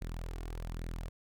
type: tone with flanger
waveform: sawtooth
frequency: 41.5 Hz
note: E1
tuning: 12 cents sharp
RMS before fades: -40 dBFS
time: 0.01-1.09 s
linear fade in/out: 10 ms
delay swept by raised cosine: 0.47 to 2.77 ms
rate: 1.2 Hz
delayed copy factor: +0.5
effects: none